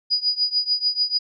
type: tone with tremolo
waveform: sine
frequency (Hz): 4920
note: D#8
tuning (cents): -20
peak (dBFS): -15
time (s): 0.1-1.19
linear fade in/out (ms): 20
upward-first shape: triangle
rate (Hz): 6.8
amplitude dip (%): 95
effects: none